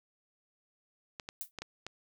clicks, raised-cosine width 0.2 ms, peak -23 dBFS, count 5, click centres 1.198 / 1.289 / 1.587 / 1.62 / 1.866 s
violet noise with exponential decay, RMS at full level -35 dBFS, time 1.41-1.51 s, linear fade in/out 0 ms, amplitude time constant 20 ms
effects none

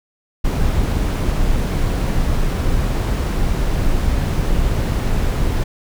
brown noise, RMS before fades -17 dBFS, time 0.44-5.64 s, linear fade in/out 10 ms, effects none

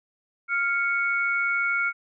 sine tone pair together, 1396.6 / 2217 Hz, F6 / C#7, 0 / 0 cents, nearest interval minor sixth, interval 800 cents, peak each -24 / -25 dBFS, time 0.48-1.93 s, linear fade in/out 50 ms, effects none

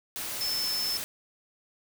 sine tone in noise, 5274 Hz, E8, in tune, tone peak -28 dBFS, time 0.41-0.97 s, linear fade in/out 0 ms, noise white, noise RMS -35 dBFS, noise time 0.16-1.04 s, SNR +4 dB, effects none

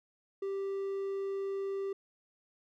triangle tone, 392 Hz, G4, in tune, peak -31 dBFS, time 0.42-1.93 s, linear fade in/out 5 ms, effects none

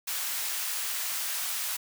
white high-pass noise, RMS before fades -32 dBFS, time 0.07-1.77 s, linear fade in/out 10 ms, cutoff 940 Hz, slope 12 dB/octave, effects none

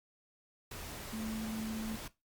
sine tone in noise, 220 Hz, A3, in tune, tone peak -37 dBFS, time 1.13-1.96 s, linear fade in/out 5 ms, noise pink, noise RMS -45 dBFS, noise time 0.71-2.08 s, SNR +5 dB, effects noise-tail reverb RT60 0.2 s tail -17 dB re dry + Opus 48 kbps

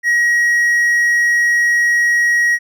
triangle tone, 1900 Hz, A#6, 33 cents sharp, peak -9 dBFS, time 0.03-2.59 s, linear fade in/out 50 ms, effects none

